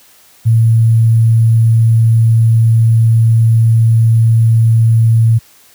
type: tone with sample-and-hold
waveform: sine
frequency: 113.5 Hz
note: A#2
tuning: 46 cents flat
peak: -5 dBFS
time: 0.45-5.39 s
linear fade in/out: 20 ms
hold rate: 11025 Hz
effects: white hiss -45 dBFS RMS until 5.74 s + high-pass 60 Hz 12 dB/octave